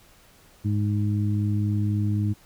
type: harmonic tone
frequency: 103.83 Hz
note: G#2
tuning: in tune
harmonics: 1 / 2 / 3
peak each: -22 / -28 / -32 dBFS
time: 0.64-2.34 s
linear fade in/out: 20 ms
effects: pink hiss -55 dBFS RMS until 2.45 s